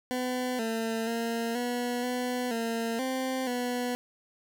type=tone with pitch steps; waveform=20% pulse; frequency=251.9 / 225.2 / 230.8 / 243.7 / 248.6 / 229 / 260.5 / 246 Hz; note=B3 / A3 / A#3 / B3 / B3 / A#3 / C4 / B3; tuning=+34 / +40 / -17 / -23 / +12 / -31 / -7 / -7 cents; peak=-24 dBFS; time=0.11-3.95 s; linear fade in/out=0 ms; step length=480 ms; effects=none